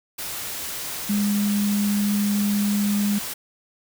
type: tone in noise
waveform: sine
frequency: 204.8 Hz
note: G#3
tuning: 24 cents flat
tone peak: -19 dBFS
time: 1.09-3.19 s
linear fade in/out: 10 ms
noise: white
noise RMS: -31 dBFS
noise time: 0.18-3.34 s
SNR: +9 dB
effects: none